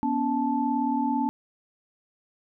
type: tone cluster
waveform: sine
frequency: 243.2 / 281.2 / 875 Hz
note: B3 / C#4 / A5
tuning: -26 / +25 / -10 cents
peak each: -27 dBFS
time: 0.03-1.29 s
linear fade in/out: 0 ms
effects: none